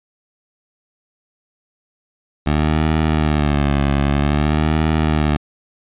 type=tone with vibrato; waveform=15% pulse; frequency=74.2 Hz; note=D2; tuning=18 cents sharp; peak=-8 dBFS; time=2.46-5.37 s; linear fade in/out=10 ms; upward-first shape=sine; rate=0.52 Hz; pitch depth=100 cents each way; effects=resampled to 8000 Hz